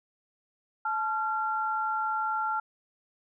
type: tone pair together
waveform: sine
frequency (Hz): 869 / 1375.7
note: A5 / F6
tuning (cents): -22 / -26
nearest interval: minor sixth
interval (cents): 796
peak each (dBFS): -30 / -29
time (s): 0.85-2.6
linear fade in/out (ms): 5
effects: none